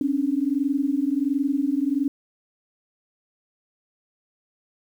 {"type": "tone pair together", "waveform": "sine", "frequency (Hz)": [269.1, 290.5], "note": ["C4", "D4"], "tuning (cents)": [49, -19], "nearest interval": "minor second", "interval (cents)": 132, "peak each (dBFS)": -23, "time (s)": [0.01, 2.08], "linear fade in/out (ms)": 2, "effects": ["9-bit"]}